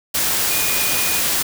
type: tone in noise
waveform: sine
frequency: 2457 Hz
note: D#7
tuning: 22 cents flat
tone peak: -26 dBFS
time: 0.5-1.2 s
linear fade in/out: 10 ms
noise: white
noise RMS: -19 dBFS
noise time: 0.14-1.43 s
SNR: -10 dB
effects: none